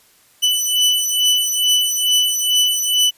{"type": "beating tone pair", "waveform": "sawtooth", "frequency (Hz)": [2984, 2986.3], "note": ["F#7", "F#7"], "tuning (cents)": [14, 15], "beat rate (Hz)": 2.3, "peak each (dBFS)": -14, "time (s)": [0.42, 3.11], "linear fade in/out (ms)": 20, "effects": ["white hiss -53 dBFS RMS until 3.17 s", "resampled to 32000 Hz"]}